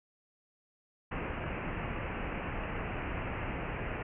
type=low-pass noise; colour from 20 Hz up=pink; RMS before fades=-37 dBFS; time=1.11-4.03 s; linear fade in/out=10 ms; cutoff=2800 Hz; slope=96 dB/octave; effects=none